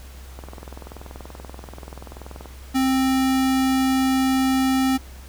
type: click train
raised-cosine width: 1 ms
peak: -23 dBFS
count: 44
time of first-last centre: 0.39-2.457 s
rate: 20.8 Hz
type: tone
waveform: square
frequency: 263.3 Hz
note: C4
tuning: 11 cents sharp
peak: -18 dBFS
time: 2.74-4.98 s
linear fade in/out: 20 ms
effects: added 65 Hz sine -38 dBFS peak until 5.28 s + pink hiss -47 dBFS RMS until 5.28 s